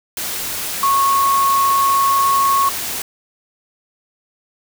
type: tone in noise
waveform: sine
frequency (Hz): 1100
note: C#6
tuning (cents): -14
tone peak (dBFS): -12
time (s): 0.83-2.69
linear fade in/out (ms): 2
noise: white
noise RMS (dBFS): -24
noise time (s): 0.17-3.02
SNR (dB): +9
effects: none